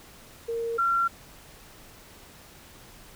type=tone pair in turn; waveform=sine; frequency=462.3 / 1369 Hz; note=A#4 / F6; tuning=-14 / -35 cents; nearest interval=octave + perfect fifth; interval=1879 cents; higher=second; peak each=-27 / -21 dBFS; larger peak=second; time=0.48-0.78 / 0.78-1.08 s; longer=neither; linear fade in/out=10 ms; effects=pink hiss -50 dBFS RMS until 3.15 s